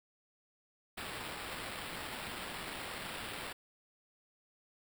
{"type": "noise with sample-and-hold", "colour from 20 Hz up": "white", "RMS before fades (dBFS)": -43, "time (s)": [0.97, 3.53], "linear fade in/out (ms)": 10, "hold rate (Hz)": 6300, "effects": []}